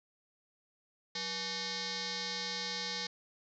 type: tone with frequency modulation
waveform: sine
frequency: 185 Hz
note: F#3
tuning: in tune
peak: -35 dBFS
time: 1.15-3.07 s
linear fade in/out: 5 ms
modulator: 667 Hz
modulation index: 7.9
effects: none